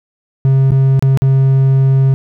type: tone with dropouts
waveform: triangle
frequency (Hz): 134.3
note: C3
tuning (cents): +46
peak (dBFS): -5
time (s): 0.45-2.14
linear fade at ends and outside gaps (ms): 0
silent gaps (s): 0.707-0.718 / 0.994-1.025 / 1.174-1.22
effects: none